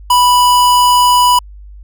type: tone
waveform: square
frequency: 986 Hz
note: B5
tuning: 3 cents flat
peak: -7 dBFS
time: 0.1-1.39 s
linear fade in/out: 5 ms
effects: added 50 Hz sine -31 dBFS peak until 1.83 s